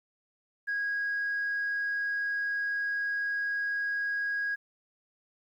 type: tone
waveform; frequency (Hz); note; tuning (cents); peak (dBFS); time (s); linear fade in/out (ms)
sine; 1646; G#6; -16; -27; 0.67-4.56; 20
effects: tanh soft clip ceiling -25 dBFS + 11-bit